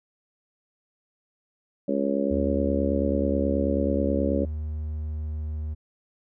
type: harmonic tone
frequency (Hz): 69.3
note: C#2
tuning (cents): 0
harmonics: 3 / 4 / 5 / 6 / 7 / 8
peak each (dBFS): -28 / -27 / -32 / -33 / -32 / -28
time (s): 1.88-4.45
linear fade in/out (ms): 5
type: tone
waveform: triangle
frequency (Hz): 76.7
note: D#2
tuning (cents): -24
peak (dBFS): -26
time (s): 2.3-5.75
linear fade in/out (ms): 20
effects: none